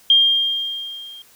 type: tone with level ramp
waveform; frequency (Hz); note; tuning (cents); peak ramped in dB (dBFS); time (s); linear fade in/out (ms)
sine; 3207; G7; +39; -8 to -36; 0.1-1.22; 2
effects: white hiss -51 dBFS RMS until 1.35 s